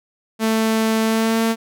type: tone with pitch glide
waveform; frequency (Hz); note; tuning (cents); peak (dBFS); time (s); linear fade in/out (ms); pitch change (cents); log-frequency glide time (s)
sawtooth; 221.7 to 226; A3 to A3; +13 to +47; -12; 0.39-1.56; 50; +34; 1.03-1.44
effects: none